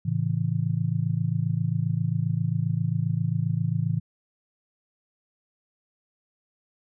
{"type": "chord", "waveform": "sine", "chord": "A major", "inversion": "none", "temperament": "just", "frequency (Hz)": [110, 137.5, 165], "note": ["A2", "C#3", "E3"], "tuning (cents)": [0, -14, 2], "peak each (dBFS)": -27, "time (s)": [0.05, 4], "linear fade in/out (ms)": 10, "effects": []}